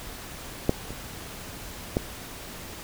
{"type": "clicks", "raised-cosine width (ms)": 2, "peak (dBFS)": [-6, -24, -9], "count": 3, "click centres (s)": [0.694, 0.906, 1.969], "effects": ["pink hiss -40 dBFS RMS until 2.83 s"]}